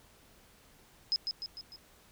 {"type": "tone with echo", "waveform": "sine", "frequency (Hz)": 5090, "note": "D#8", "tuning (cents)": 39, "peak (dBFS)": -26, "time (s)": [1.12, 1.16], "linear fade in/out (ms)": 0, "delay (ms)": 150, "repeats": 4, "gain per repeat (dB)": -5, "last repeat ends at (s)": 1.76, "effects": ["pink hiss -61 dBFS RMS until 2.11 s"]}